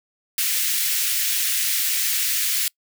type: high-pass noise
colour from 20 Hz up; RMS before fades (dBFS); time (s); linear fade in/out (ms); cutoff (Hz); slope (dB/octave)
white; -22; 0.38-2.68; 2; 1800; 24
effects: noise-tail reverb RT60 0.1 s tail -25 dB re dry